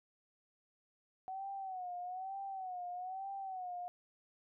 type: tone with vibrato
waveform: sine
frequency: 748 Hz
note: F#5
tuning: 19 cents sharp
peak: -40 dBFS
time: 1.28-3.88 s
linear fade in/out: 0 ms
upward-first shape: sine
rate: 1.1 Hz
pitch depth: 89 cents each way
effects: none